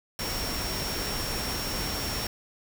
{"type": "tone in noise", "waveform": "sine", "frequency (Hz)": 5510, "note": "F8", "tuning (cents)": -24, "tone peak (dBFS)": -35, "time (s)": [0.19, 2.27], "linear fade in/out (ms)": 2, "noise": "pink", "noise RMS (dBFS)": -32, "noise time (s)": [0.19, 2.27], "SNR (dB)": -6, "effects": []}